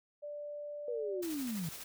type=tone; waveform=sine; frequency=587.3 Hz; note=D5; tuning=in tune; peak=-40 dBFS; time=0.22-1.22 s; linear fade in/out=20 ms
type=linear sweep; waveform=sine; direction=down; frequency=495.7 to 151.3 Hz; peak=-35 dBFS; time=0.88-1.69 s; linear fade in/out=2 ms
type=noise with tremolo; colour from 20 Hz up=white; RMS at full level=-45 dBFS; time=1.22-1.84 s; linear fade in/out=10 ms; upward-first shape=square; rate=12 Hz; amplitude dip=30%
effects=none